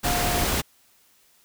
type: tone in noise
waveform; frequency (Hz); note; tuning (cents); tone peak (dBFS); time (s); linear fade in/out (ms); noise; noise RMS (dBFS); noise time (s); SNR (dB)
sine; 709; F5; +26; -27; 0.04-0.45; 20; pink; -24; 0.03-0.62; -6
effects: white hiss -60 dBFS RMS until 1.44 s